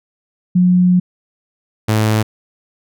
sine / sawtooth tone pair in turn, 180.3 / 108.6 Hz, F#3 / A2, -45 / -22 cents, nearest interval major sixth, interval 877 cents, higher first, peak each -8 dBFS, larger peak neither, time 0.55-1 / 1.88-2.23 s, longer first, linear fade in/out 10 ms, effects none

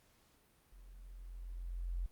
sine tone with level ramp, 43.65 Hz, F1, in tune, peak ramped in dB -54 to -34 dBFS, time 0.72-2.06 s, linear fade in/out 0 ms, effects pink hiss -70 dBFS RMS until 2.11 s + Opus 48 kbps

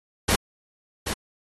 pink noise with echo, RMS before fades -21 dBFS, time 0.28-0.36 s, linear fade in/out 10 ms, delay 780 ms, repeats 1, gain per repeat -7 dB, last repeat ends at 1.14 s, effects AAC 32 kbps

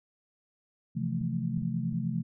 sine chord, F major seventh, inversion second, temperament equal, 130.81 / 164.81 / 174.61 / 220 Hz, C3 / E3 / F3 / A3, 0 / 0 / 0 / 0 cents, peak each -34 dBFS, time 0.95-2.23 s, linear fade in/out 20 ms
clicks, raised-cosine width 5 ms, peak -31 dBFS, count 4, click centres 1.214 / 1.577 / 1.621 / 1.927 s
effects none

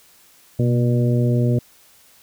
harmonic tone with a mistuned harmonic, 120 Hz, B2, 49 cents flat, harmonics 1 / 2 / 3 / 4 / 5, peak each -16 / -22 / -26 / -28 / -30 dBFS, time 0.59-1.59 s, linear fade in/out 5 ms, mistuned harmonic 1, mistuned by +51 cents, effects white hiss -52 dBFS RMS until 2.22 s

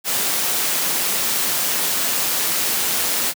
white noise with amplitude modulation, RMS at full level -19 dBFS, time 0.04-3.34 s, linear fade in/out 50 ms, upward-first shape sine, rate 182 Hz, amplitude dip 30%, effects high-pass 150 Hz 12 dB/octave

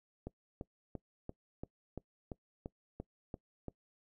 click train, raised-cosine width 2 ms, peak -28 dBFS, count 11, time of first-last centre 0.27-3.683 s, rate 2.93 Hz, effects noise-tail reverb RT60 0.1 s tail -22 dB re dry

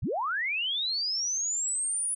sine linear sweep, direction up, 51 to 9930 Hz, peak -27 dBFS, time 0.02-2.15 s, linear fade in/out 10 ms, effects none

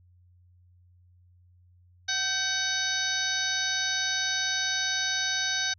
harmonic tone with a mistuned harmonic, 750 Hz, F#5, 23 cents sharp, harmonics 1 / 2 / 3 / 4 / 5 / 6 / 7 / 8, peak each -41 / -30 / -38 / -41 / -31 / -35 / -38 / -33 dBFS, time 2.08-5.74 s, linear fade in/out 10 ms, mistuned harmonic 2, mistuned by +63 cents, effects added 89 Hz sine -56 dBFS peak until 5.78 s

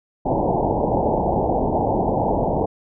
white low-pass noise, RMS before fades -20 dBFS, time 0.25-2.66 s, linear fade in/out 10 ms, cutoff 910 Hz, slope 96 dB/octave, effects none

